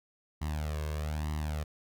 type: tone with flanger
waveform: sawtooth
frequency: 76.1 Hz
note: D#2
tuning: 38 cents flat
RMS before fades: -34 dBFS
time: 0.41-1.64 s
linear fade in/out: 10 ms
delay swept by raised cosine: 1 to 1.88 ms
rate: 1.1 Hz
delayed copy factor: +0.8
effects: none